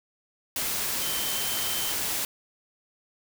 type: tone in noise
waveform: sine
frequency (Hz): 3097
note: G7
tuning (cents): -22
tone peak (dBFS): -35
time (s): 1.02-1.92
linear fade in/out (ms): 2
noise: white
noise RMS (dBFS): -29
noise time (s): 0.56-2.25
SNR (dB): -9
effects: none